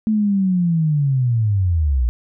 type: linear sweep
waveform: sine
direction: down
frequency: 220.4 to 56.2 Hz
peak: -14 dBFS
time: 0.07-2.09 s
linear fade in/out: 0 ms
effects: none